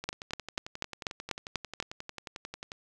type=two click trains; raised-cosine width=0.2 ms; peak=-22 / -13 dBFS; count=31 / 8; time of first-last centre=0.04-2.719 / 0.09-1.801 s; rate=11.2 / 4.09 Hz; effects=none